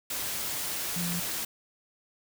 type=tone in noise; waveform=sine; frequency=173.8 Hz; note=F3; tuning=8 cents flat; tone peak=-31 dBFS; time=0.96-1.2 s; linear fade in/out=5 ms; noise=white; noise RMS=-33 dBFS; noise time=0.1-1.45 s; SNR=-1 dB; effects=none